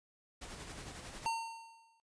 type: noise with tremolo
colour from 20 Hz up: pink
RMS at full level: -46 dBFS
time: 0.41-1.27 s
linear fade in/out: 10 ms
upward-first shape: sine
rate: 11 Hz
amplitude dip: 40%
type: tone with exponential decay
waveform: square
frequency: 911 Hz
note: A#5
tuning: 40 cents flat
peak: -31 dBFS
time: 1.26-2 s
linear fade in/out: 0 ms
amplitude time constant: 160 ms
effects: noise-tail reverb RT60 0.1 s tail -24 dB re dry + resampled to 22050 Hz